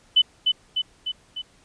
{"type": "tone with echo", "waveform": "sine", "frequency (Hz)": 3006, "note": "F#7", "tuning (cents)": 27, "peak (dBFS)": -12, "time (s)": [0.16, 0.22], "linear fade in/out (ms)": 10, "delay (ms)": 300, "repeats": 4, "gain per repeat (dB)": -4, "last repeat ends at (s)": 1.42, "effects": ["pink hiss -57 dBFS RMS until 1.64 s", "resampled to 22050 Hz"]}